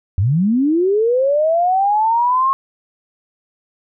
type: linear sweep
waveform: sine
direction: up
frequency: 84.1 to 1089 Hz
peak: -12 dBFS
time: 0.18-2.53 s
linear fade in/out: 0 ms
effects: none